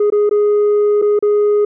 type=tone with dropouts; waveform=sine; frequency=415.3 Hz; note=G#4; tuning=in tune; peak=-7 dBFS; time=0-1.65 s; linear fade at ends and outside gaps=5 ms; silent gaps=0.102-0.122 / 0.294-0.31 / 1.017-1.022 / 1.191-1.225 s; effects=tanh soft clip ceiling -9 dBFS